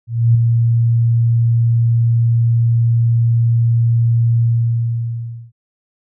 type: tone with ADSR envelope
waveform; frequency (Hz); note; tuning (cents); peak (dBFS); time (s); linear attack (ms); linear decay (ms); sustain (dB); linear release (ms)
sine; 116.54; A#2; 0; -6; 0.07-5.52; 280; 6; -4; 1100
effects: none